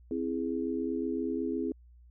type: chord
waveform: sine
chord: C augmented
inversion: none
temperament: equal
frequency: 261.6 / 329.6 / 415.3 Hz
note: C4 / E4 / G#4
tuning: 0 / 0 / 0 cents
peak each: -33 / -34 / -35 dBFS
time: 0.11-1.72 s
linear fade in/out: 2 ms
effects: added 60 Hz sine -53 dBFS peak until 2.1 s